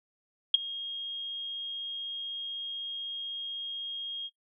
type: tone with ADSR envelope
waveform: sine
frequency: 3252 Hz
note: G#7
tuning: 37 cents flat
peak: -13 dBFS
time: 0.54-4.3 s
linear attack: 4 ms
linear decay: 13 ms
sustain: -21 dB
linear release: 44 ms
effects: noise-tail reverb RT60 0.1 s tail -19 dB re dry